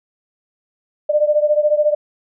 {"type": "beating tone pair", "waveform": "sine", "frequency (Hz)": [595, 609], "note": ["D5", "D#5"], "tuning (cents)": [22, -37], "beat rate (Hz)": 14, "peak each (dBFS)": [-14, -17], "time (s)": [1.09, 1.95], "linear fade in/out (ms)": 10, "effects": []}